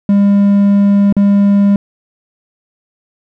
triangle tone with dropouts, 201 Hz, G3, 44 cents sharp, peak -4 dBFS, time 0.09-1.76 s, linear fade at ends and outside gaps 2 ms, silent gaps 1.126-1.166 s, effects none

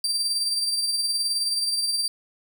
35% pulse tone with tremolo, 4700 Hz, D8, 1 cent sharp, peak -19 dBFS, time 0.04-2.08 s, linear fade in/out 2 ms, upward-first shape triangle, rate 19 Hz, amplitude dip 50%, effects none

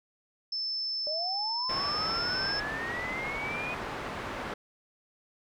sine tone, 5274 Hz, E8, in tune, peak -30 dBFS, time 0.52-2.6 s, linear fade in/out 5 ms
sine linear sweep, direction up, 587 to 2489 Hz, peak -34 dBFS, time 1.07-3.74 s, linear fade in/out 0 ms
white low-pass noise, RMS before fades -37 dBFS, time 1.69-4.54 s, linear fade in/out 5 ms, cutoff 1400 Hz, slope 12 dB/octave
effects none

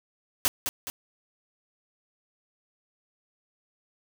white noise with echo, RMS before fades -23 dBFS, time 0.45-0.48 s, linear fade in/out 0 ms, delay 210 ms, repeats 2, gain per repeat -6 dB, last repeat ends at 0.9 s, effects none

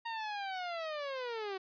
sawtooth linear sweep, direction down, 932.3 to 371.9 Hz, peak -33 dBFS, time 0.05-1.58 s, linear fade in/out 10 ms, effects resampled to 11025 Hz

